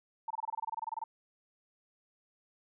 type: tone bursts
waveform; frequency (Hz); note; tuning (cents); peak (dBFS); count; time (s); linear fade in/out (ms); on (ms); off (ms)
sine; 900; A5; +39; -33; 16; 0.28-1.04; 5; 25; 24
effects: none